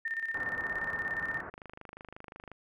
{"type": "tone with tremolo", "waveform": "sine", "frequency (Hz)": 1813, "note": "A#6", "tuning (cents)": -49, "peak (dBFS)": -30, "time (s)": [0.05, 1.41], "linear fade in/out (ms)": 5, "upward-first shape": "square", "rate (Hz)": 17, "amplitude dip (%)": 60}
{"type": "low-pass noise", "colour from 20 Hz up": "white", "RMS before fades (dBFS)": -43, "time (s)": [0.34, 1.5], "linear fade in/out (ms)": 5, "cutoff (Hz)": 1700, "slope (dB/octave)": 48}
{"type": "click train", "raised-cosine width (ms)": 0.5, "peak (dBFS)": -30, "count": 26, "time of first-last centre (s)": [1.54, 2.517], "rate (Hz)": 25.6}
{"effects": []}